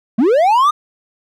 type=linear sweep; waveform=triangle; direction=up; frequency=199.6 to 1244.5 Hz; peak=-7 dBFS; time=0.18-0.71 s; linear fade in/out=10 ms; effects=none